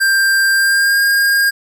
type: tone with pitch glide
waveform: square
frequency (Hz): 1584 to 1617.3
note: G6 to G#6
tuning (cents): +18 to -46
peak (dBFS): -11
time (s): 0-1.51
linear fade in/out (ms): 20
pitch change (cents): +36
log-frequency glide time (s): 0.53-1.01
effects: none